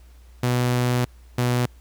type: tone pair in turn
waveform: sawtooth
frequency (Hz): 123.47 / 122.96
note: B2 / B2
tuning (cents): 0 / -7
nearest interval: unison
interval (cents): 7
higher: first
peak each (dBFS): -15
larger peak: neither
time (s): 0.43-1.05 / 1.38-1.66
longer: first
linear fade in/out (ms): 5
effects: added 60 Hz sine -45 dBFS peak until 1.8 s + pink hiss -59 dBFS RMS until 1.8 s